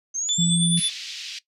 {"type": "exponential sweep", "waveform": "sine", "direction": "up", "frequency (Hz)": [6260, 10580], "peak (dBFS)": -24, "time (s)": [0.14, 0.89], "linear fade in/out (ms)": 20}
{"type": "tone with tremolo", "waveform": "sine", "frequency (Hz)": 3482, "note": "A7", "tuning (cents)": -19, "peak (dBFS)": -20, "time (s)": [0.29, 0.9], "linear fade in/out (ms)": 0, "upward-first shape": "sine", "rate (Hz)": 9.3, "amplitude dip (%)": 70}
{"type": "tone", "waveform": "sine", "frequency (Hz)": 170, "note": "F3", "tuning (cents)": -46, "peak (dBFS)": -19, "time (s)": [0.38, 0.8], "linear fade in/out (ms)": 10}
{"type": "band-pass noise", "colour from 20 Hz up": "white", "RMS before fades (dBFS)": -35, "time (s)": [0.77, 1.39], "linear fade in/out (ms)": 5, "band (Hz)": [2500, 4900], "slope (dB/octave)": 24}
{"effects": ["noise-tail reverb RT60 0.1 s tail -18 dB re dry"]}